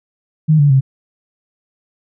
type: tone with pitch steps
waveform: sine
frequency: 155.56 / 144.31 / 133.87 Hz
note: D#3 / D3 / C3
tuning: 0 / -30 / +40 cents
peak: -7 dBFS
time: 0.48-0.81 s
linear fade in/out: 20 ms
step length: 110 ms
effects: none